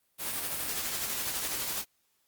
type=noise with tremolo; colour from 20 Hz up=white; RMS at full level=-32 dBFS; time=0.18-1.85 s; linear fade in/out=50 ms; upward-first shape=sine; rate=12 Hz; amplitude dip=35%; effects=white hiss -73 dBFS RMS until 2.27 s + Opus 32 kbps